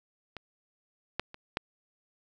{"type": "clicks", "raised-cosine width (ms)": 0.3, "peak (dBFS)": [-24, -13, -28, -13], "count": 4, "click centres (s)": [0.367, 1.196, 1.344, 1.571], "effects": []}